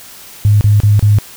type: tone bursts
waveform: sine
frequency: 103.83 Hz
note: G#2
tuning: in tune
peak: -5 dBFS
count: 4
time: 0.45-1.186 s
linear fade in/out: 0 ms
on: 160 ms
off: 32 ms
effects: white hiss -35 dBFS RMS until 1.36 s